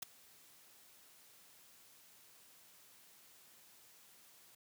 white noise with ADSR envelope, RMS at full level -39 dBFS, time 0.02-4.55 s, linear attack 7 ms, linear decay 9 ms, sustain -24 dB, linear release 4 ms, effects high-pass 80 Hz 12 dB/octave

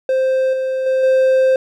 triangle tone with level steps, 523.3 Hz, C5, in tune, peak -11 / -15 / -11 / -8 dBFS, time 0.09-1.56 s, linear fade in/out 2 ms, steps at 0.53 / 0.86 / 1.03 s, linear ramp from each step 5 ms, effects none

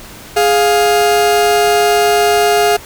40% pulse tone pair together, 415.3 / 701.6 Hz, G#4 / F5, 0 / +8 cents, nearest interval major sixth, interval 908 cents, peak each -11 dBFS, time 0.36-2.77 s, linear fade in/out 10 ms, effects pink hiss -34 dBFS RMS until 2.85 s

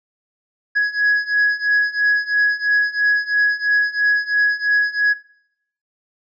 triangle beating tone pair, 1670 / 1673 Hz, G#6 / G#6, +9 / +12 cents, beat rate 3 Hz, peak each -18 / -16 dBFS, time 0.75-5.14 s, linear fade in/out 20 ms, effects noise-tail reverb RT60 0.7 s tail -19 dB re dry + resampled to 16000 Hz

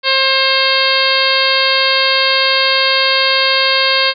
harmonic tone with a mistuned harmonic, 533 Hz, C5, 32 cents sharp, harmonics 1 / 2 / 3 / 4 / 5 / 6 / 7 / 8 / 9, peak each -19 / -19 / -19 / -19 / -19 / -19 / -19 / -19 / -19 dBFS, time 0.03-4.14 s, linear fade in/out 50 ms, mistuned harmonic 9, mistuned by -51 cents, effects none

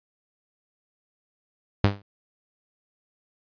sawtooth tone with exponential decay, 100.3 Hz, G2, 40 cents sharp, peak -9 dBFS, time 1.84-2.02 s, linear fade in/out 0 ms, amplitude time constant 37 ms, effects resampled to 11025 Hz

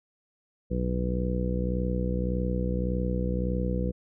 harmonic tone, 61.74 Hz, B1, in tune, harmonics 1 / 2 / 3 / 4 / 5 / 6 / 7 / 8, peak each -29 / -34 / -30 / -40 / -38 / -41 / -42 / -34 dBFS, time 0.7-3.92 s, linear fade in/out 20 ms, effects none

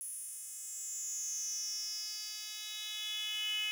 10% pulse tone with high-pass filter sweep, 425.2 Hz, G#4, 41 cents sharp, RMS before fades -40 dBFS, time 0.01-3.71 s, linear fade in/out 0 ms, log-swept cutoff 10000 to 2800 Hz, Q 8, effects none

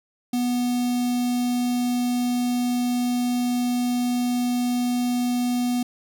square tone with notch filter, 245.4 Hz, B3, 11 cents flat, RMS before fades -23 dBFS, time 0.33-5.83 s, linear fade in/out 5 ms, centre 1500 Hz, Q 0.62, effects none

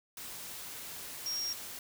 sine tone in noise, 5588 Hz, F8, in tune, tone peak -33 dBFS, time 1.26-1.53 s, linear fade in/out 2 ms, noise white, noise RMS -44 dBFS, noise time 0.17-1.79 s, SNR +8 dB, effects none

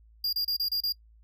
square tone bursts, 4814 Hz, D8, 42 cents sharp, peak -26 dBFS, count 6, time 0.24-0.924 s, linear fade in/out 5 ms, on 89 ms, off 30 ms, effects noise-tail reverb RT60 0.1 s tail -25 dB re dry + added 55 Hz sine -54 dBFS peak until 1.23 s

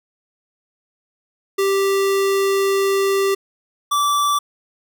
square tone pair in turn, 392 / 1161.2 Hz, G4 / D6, 0 / -20 cents, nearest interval octave + perfect fifth, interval 1880 cents, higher second, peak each -16 / -16 dBFS, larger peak neither, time 1.58-3.35 / 3.91-4.39 s, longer first, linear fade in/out 10 ms, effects none

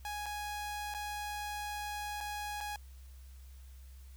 sawtooth tone with dropouts, 830.6 Hz, G#5, in tune, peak -34 dBFS, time 0.05-2.76 s, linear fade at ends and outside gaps 1 ms, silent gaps 0.259-0.263 / 0.94-0.947 / 2.205-2.209 / 2.605-2.609 s, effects added 65 Hz sine -49 dBFS peak until 4.16 s + white hiss -65 dBFS RMS until 4.16 s

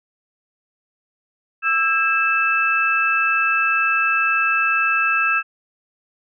sine tone cluster, 1322 / 1622 / 2631 Hz, E6 / G#6 / E7, +5 / -41 / -4 cents, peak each -20 / -21 / -19 dBFS, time 1.62-5.43 s, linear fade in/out 50 ms, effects none

